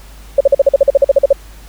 sine tone bursts, 554.4 Hz, C#5, in tune, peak -3 dBFS, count 14, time 0.38-1.329 s, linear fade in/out 5 ms, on 26 ms, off 45 ms, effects added 50 Hz sine -34 dBFS peak until 1.68 s + pink hiss -42 dBFS RMS until 1.68 s

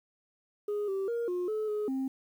sine tone with pitch steps, 414.3 / 387.9 / 469.2 / 357.8 / 431.1 / 421.1 / 265.3 Hz, G#4 / G4 / A#4 / F4 / A4 / G#4 / C4, -4 / -18 / +11 / +42 / -35 / +24 / +24 cents, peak -27 dBFS, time 0.68-2.08 s, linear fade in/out 5 ms, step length 200 ms, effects tanh soft clip ceiling -28 dBFS + 10-bit

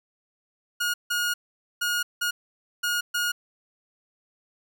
sawtooth tone bursts at uneven times, 1435 Hz, F6, 47 cents sharp, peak -20 dBFS, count 6, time 0.8-0.94 / 1.1-1.34 / 1.81-2.03 / 2.21-2.31 / 2.83-3.01 / 3.14-3.32 s, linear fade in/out 10 ms, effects none

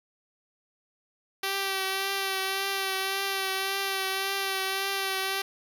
5% pulse tone with vibrato, 387.5 Hz, G4, 20 cents flat, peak -16 dBFS, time 1.43-5.42 s, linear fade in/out 5 ms, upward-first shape triangle, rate 1.8 Hz, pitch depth 27 cents each way, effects none

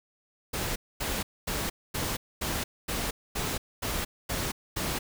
pink noise bursts, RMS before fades -31 dBFS, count 10, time 0.53-4.99 s, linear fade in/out 10 ms, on 230 ms, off 240 ms, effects none

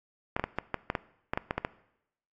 clicks, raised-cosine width 0.5 ms, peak -13 dBFS, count 12, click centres 0.365 / 0.396 / 0.44 / 0.586 / 0.743 / 0.901 / 0.952 / 1.335 / 1.375 / 1.509 / 1.58 / 1.649 s, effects noise-tail reverb RT60 0.8 s tail -19 dB re dry + AAC 64 kbps

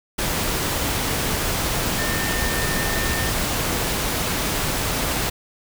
sine tone in noise, 1809 Hz, A6, 48 cents sharp, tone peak -28 dBFS, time 1.98-3.3 s, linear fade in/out 10 ms, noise pink, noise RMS -23 dBFS, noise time 0.18-5.3 s, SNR -8 dB, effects none

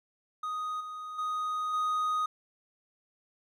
triangle tone with level steps, 1246 Hz, D#6, 2 cents sharp, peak -30 / -36 / -28 / -25 dBFS, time 0.43-2.26 s, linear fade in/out 5 ms, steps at 0.8 / 1.18 / 1.73 s, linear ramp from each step 10 ms, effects none

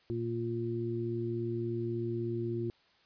harmonic tone, 116.54 Hz, A#2, in tune, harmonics 1 / 2 / 3, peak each -36 / -40 / -34 dBFS, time 0.1-2.7 s, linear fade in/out 0 ms, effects white hiss -66 dBFS RMS until 3.05 s + resampled to 11025 Hz

